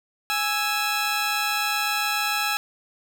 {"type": "tone pair together", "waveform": "15% pulse", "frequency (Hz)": [830, 1318.5], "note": ["G#5", "E6"], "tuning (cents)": [-1, 0], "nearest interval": "minor sixth", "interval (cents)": 801, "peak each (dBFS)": -19, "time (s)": [0.3, 2.57], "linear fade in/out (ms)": 0, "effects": []}